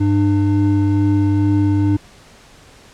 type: tone pair together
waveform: triangle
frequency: 99.25 / 300 Hz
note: G2 / D4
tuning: +22 / +37 cents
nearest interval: octave + perfect fifth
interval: 1915 cents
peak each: -13 dBFS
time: 0-1.97 s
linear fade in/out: 10 ms
effects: pink hiss -45 dBFS RMS until 2.93 s + low-pass 8000 Hz 12 dB/octave